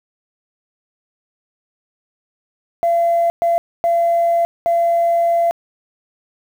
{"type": "tone bursts at uneven times", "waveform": "sine", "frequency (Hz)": 681, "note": "F5", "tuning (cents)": -44, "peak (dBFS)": -11, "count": 4, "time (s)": [[2.83, 3.3], [3.42, 3.58], [3.84, 4.45], [4.66, 5.51]], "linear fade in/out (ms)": 0, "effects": ["tanh soft clip ceiling -9 dBFS", "7-bit"]}